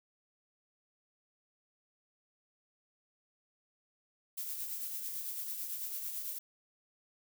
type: noise with tremolo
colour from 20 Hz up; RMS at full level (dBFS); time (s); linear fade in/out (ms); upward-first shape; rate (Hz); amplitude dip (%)
violet; -38; 4.37-6.39; 10; triangle; 9; 45
effects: none